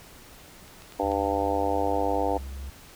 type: clicks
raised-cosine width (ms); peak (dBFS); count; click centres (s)
0.2; -34 / -29 / -28 / -27; 4; 0.679 / 0.821 / 0.923 / 1.117
type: harmonic tone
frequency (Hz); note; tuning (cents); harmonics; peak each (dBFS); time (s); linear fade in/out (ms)
99.5; G2; +26; 3 / 4 / 5 / 6 / 7 / 8 / 9; -31 / -34 / -29 / -34 / -30 / -31 / -32; 0.99-2.38; 10
type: tone with pitch glide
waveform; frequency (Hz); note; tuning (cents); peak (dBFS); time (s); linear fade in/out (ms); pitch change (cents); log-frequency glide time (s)
triangle; 74 to 67.47; D2 to C#2; +14 to -46; -32; 1.03-2.7; 0; -160; 1.9-2.12
effects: pink hiss -49 dBFS RMS until 2.95 s